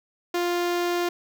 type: tone with notch filter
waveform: sawtooth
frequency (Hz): 350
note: F4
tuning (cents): +4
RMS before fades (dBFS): -25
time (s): 0.34-1.09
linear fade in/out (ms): 5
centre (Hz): 9500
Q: 1.4
effects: none